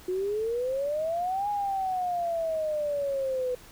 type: exponential two-way sweep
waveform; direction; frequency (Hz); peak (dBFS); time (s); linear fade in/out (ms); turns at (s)
sine; up then down; 359.8 to 830.6 to 495.2; -26; 0.08-3.55; 5; 1.49
effects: pink hiss -51 dBFS RMS until 3.71 s